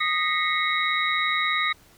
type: tone cluster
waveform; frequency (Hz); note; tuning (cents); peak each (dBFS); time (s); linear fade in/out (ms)
sine; 1240 / 1871 / 2008 / 2179 / 3816; D#6 / A#6 / B6 / C#7 / A#7; -6 / +6 / +28 / -30 / +40; -26 / -30 / -29 / -27 / -28; 0-1.73; 10
effects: pink hiss -55 dBFS RMS until 1.97 s